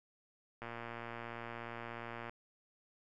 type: click train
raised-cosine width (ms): 0.5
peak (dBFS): -29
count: 197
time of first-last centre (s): 0.62-2.295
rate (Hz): 117
effects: none